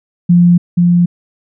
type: tone with echo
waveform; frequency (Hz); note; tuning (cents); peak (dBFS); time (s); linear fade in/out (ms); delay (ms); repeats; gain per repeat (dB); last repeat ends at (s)
sine; 174.61; F3; 0; -4; 0.29-0.58; 10; 480; 1; -2; 1.06
effects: none